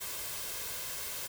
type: noise with comb filter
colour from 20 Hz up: white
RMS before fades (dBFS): -39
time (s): 0-1.28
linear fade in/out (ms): 20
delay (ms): 1.9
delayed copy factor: +0.5
effects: none